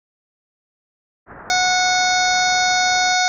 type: low-pass noise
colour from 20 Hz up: white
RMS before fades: -38 dBFS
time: 1.26-3.17 s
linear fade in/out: 50 ms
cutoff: 1700 Hz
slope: 48 dB/octave
type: harmonic tone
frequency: 733 Hz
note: F#5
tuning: 16 cents flat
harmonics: 1 / 2 / 3 / 5 / 6 / 7 / 8 / 9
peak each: -18 / -21 / -23 / -25 / -26 / -26 / -27 / -28 dBFS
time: 1.5-3.28 s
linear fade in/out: 0 ms
effects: none